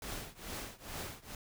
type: noise with tremolo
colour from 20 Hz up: pink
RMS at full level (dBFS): -40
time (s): 0.02-1.35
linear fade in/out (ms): 2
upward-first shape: triangle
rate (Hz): 2.3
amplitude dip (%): 95
effects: none